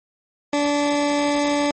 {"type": "tone", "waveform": "20% pulse", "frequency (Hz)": 290, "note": "D4", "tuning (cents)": -22, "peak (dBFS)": -13, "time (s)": [0.53, 1.71], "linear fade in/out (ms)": 2, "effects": ["MP3 32 kbps"]}